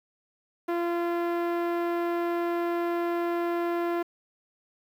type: tone with low-pass filter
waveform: sawtooth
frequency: 343.7 Hz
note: F4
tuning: 28 cents flat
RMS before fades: -28 dBFS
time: 0.68-4.03 s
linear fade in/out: 10 ms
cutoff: 1700 Hz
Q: 0.73
effects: 9-bit